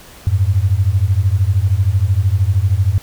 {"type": "beating tone pair", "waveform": "sine", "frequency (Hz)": [90, 103], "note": ["F#2", "G#2"], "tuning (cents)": [-47, -14], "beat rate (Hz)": 13, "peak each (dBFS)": -14, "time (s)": [0.27, 2.98], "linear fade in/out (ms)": 0, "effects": ["pink hiss -40 dBFS RMS until 3.02 s"]}